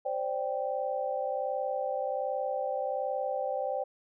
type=chord; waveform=sine; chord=C suspended second; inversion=none; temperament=equal with one note detuned; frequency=523.3 / 584.6 / 784 Hz; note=C5 / D5 / G5; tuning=0 / -8 / 0 cents; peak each=-33 / -34 / -34 dBFS; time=0.05-3.84 s; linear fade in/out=10 ms; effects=none